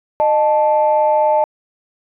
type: tone pair together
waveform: sine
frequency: 612 / 876.1 Hz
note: D#5 / A5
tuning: -29 / -8 cents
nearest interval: tritone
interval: 621 cents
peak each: -13 dBFS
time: 0.2-1.44 s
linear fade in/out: 0 ms
effects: tanh soft clip ceiling -4 dBFS